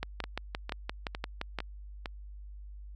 two click trains, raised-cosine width 0.3 ms, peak -20 / -17 dBFS, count 5 / 10, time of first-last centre 0.24-2.058 / 0.03-1.587 s, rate 2.2 / 5.78 Hz, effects added 50 Hz sine -43 dBFS peak until 2.95 s

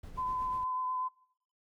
brown noise with tremolo, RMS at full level -45 dBFS, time 0.03-0.64 s, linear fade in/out 5 ms, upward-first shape sine, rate 8.2 Hz, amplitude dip 45%
sine tone with vibrato, 1017 Hz, C6, 50 cents flat, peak -31 dBFS, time 0.17-1.09 s, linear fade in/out 20 ms, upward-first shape triangle, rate 8.3 Hz, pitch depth 17 cents each way
effects noise-tail reverb RT60 0.7 s tail -24 dB re dry

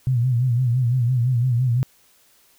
sine tone with vibrato, 123.47 Hz, B2, in tune, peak -16 dBFS, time 0.07-1.83 s, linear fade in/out 0 ms, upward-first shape sine, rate 5.9 Hz, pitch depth 100 cents each way, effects white hiss -57 dBFS RMS until 2.58 s

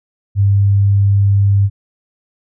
sine tone, 99.8 Hz, G2, 32 cents sharp, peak -8 dBFS, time 0.35-1.7 s, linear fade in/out 50 ms, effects none

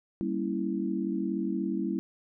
sine chord, G diminished seventh, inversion none, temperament equal, 196 / 233.1 / 277.2 / 329.6 Hz, G3 / Bb3 / Db4 / Fb4, 0 / 0 / 0 / 0 cents, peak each -32 / -35 / -35 / -32 dBFS, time 0.21-1.99 s, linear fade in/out 0 ms, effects none

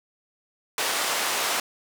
pink band-pass noise, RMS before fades -26 dBFS, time 0.78-1.6 s, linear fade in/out 2 ms, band 630 to 12000 Hz, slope 12 dB/octave, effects none

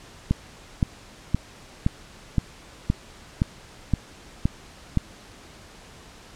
click train, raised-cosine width 5 ms, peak -7 dBFS, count 10, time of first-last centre 0.31-4.973 s, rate 1.93 Hz, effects pink hiss -47 dBFS RMS until 6.35 s + low-pass 8000 Hz 12 dB/octave

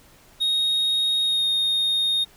triangle tone with pitch glide, 3739 to 3700 Hz, A#7 to A#7, +4 to -14 cents, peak -18 dBFS, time 0.4-2.25 s, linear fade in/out 20 ms, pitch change -18 cents, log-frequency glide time 1.23-1.45 s, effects pink hiss -53 dBFS RMS until 2.36 s

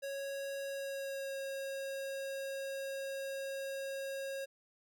square tone with pitch glide, 552 to 543.8 Hz, C#5 to C#5, -7 to -33 cents, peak -39 dBFS, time 0.02-4.46 s, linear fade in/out 20 ms, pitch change -26 cents, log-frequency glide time 0.67-1.37 s, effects none

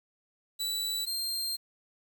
sawtooth tone pair in turn, 3951 / 4186 Hz, B7 / C8, 0 / 0 cents, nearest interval minor second, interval 100 cents, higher second, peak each -27 / -28 dBFS, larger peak first, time 0.59-1.06 / 1.06-1.57 s, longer second, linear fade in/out 20 ms, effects 9-bit

